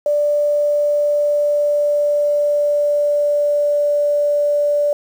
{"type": "tone with pitch glide", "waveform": "sine", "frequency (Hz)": [587.3, 583.9], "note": ["D5", "D5"], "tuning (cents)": [0, -10], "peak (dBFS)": -13, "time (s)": [0.06, 4.93], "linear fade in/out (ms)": 2, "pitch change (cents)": -10, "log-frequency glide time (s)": [0.21, 3.98], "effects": ["7-bit"]}